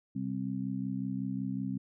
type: harmonic tone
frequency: 65.41 Hz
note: C2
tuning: in tune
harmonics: 2 / 3 / 4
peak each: -39 / -35 / -36 dBFS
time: 0.15-1.78 s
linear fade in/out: 10 ms
effects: none